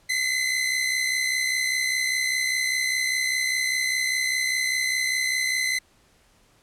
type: tone pair together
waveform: sawtooth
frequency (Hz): 2028 / 2093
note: B6 / C7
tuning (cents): +45 / 0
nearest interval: minor second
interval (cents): 55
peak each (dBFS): -20 / -25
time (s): 0.09-5.79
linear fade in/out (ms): 10
effects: pink hiss -60 dBFS RMS until 6.62 s + low-pass 11000 Hz 12 dB/octave